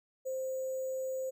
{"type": "tone with sample-and-hold", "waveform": "sine", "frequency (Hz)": 523.3, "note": "C5", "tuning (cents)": 0, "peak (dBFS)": -33, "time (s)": [0.25, 1.31], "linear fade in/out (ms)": 20, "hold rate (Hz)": 7350, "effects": []}